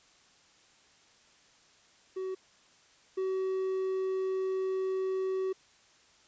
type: tone pair in turn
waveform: triangle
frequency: 377 / 378.7 Hz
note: F#4 / F#4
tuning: +32 / +40 cents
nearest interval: unison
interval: 8 cents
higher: second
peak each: -31 / -27 dBFS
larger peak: second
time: 2.16-2.35 / 3.17-5.53 s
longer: second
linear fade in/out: 10 ms
effects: white hiss -62 dBFS RMS until 6.27 s + resampled to 16000 Hz